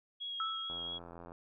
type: tone with vibrato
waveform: sine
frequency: 3300 Hz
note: G#7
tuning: 12 cents flat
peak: -38 dBFS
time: 0.2-0.99 s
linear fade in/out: 20 ms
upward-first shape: sine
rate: 4.4 Hz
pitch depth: 15 cents each way
type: tone with exponential decay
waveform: sine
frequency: 1317 Hz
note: E6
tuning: 2 cents flat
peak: -32 dBFS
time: 0.4-1.14 s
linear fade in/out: 1 ms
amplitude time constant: 160 ms
type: click train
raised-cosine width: 1 ms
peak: -35 dBFS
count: 54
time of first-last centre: 0.7-1.319 s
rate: 85.6 Hz
effects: none